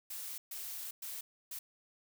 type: noise bursts at uneven times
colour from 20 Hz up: blue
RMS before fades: -43 dBFS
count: 4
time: 0.1-0.38 / 0.51-0.91 / 1.02-1.21 / 1.51-1.59 s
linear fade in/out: 5 ms
effects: none